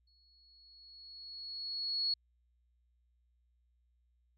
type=tone with exponential growth; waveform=sine; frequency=4353 Hz; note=C#8; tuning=32 cents flat; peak=-29 dBFS; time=0.07-2.14 s; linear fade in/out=5 ms; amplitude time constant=450 ms; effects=added 60 Hz sine -70 dBFS peak until 4.37 s